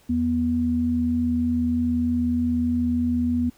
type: tone pair together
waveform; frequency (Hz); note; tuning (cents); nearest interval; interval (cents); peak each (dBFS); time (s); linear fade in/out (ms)
sine; 82.28 / 243.6; E2 / B3; -3 / -24; octave + perfect fifth; 1879; -28 / -20; 0.09-3.5; 10
effects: pink hiss -57 dBFS RMS until 3.57 s